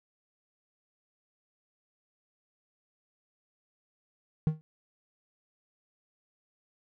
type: tone with exponential decay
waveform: triangle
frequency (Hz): 156.1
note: D#3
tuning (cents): +6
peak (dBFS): -17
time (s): 4.47-4.61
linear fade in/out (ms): 0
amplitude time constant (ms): 30
effects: none